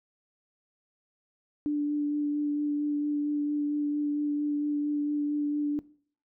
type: tone with vibrato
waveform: sine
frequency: 293.7 Hz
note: D4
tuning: in tune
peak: -25 dBFS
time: 1.66-5.79 s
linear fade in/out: 0 ms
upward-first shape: sine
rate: 4.4 Hz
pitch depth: 12 cents each way
effects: noise-tail reverb RT60 0.5 s tail -20 dB re dry